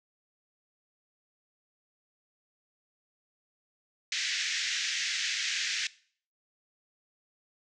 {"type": "band-pass noise", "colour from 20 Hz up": "pink", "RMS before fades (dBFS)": -32, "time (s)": [4.12, 5.87], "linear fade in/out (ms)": 2, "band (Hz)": [1700, 6800], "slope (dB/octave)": 48, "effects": ["noise-tail reverb RT60 0.5 s tail -20 dB re dry"]}